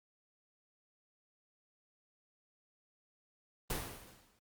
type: noise with exponential decay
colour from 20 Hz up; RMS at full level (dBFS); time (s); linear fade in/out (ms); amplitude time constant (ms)
pink; -35; 3.7-4.39; 2; 150
effects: Opus 32 kbps